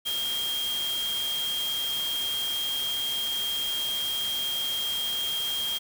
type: tone in noise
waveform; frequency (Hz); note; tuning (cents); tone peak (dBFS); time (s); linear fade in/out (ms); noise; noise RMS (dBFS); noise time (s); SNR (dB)
sine; 3222; G7; +47; -27; 0.05-5.79; 20; white; -36; 0.05-5.79; +6
effects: none